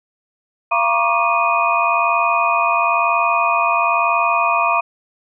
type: tone cluster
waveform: sine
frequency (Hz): 684 / 948 / 1108 / 1189 / 2482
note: F5 / A#5 / C#6 / D6 / D#7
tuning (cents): -36 / +29 / -1 / +21 / -5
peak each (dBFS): -20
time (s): 0.71-4.81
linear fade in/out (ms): 10
effects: none